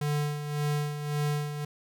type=tone with tremolo; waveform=square; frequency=147.6 Hz; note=D3; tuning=9 cents sharp; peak=-26 dBFS; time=0.01-1.65 s; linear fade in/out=5 ms; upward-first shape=sine; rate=1.8 Hz; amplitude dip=60%; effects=none